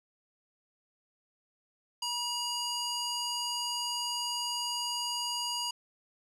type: tone with band-pass filter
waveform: square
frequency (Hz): 960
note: B5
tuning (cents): -49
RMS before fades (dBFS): -34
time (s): 2.02-5.71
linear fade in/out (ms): 5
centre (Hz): 5100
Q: 1.1
effects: none